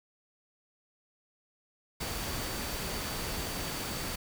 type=tone in noise; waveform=sine; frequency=4578 Hz; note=D8; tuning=45 cents flat; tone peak=-46 dBFS; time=2-4.16 s; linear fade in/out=10 ms; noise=pink; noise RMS=-36 dBFS; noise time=2-4.16 s; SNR=-13 dB; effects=none